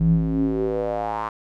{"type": "tone with band-pass filter sweep", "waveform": "square", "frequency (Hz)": 54.4, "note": "A1", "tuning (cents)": -19, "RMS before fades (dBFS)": -22, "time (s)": [0, 1.29], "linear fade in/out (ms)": 5, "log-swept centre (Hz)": [140, 1100], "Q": 5.1, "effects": []}